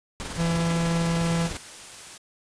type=noise with tremolo; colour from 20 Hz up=pink; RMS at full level=-32 dBFS; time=0.2-1.57 s; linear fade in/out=0 ms; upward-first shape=sine; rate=20 Hz; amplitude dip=45%
type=tone; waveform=45% pulse; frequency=167.6 Hz; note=E3; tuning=29 cents sharp; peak=-22 dBFS; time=0.36-1.5 s; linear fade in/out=50 ms
type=noise; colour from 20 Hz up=white; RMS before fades=-42 dBFS; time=1.22-2.18 s; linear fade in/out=10 ms
effects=resampled to 22050 Hz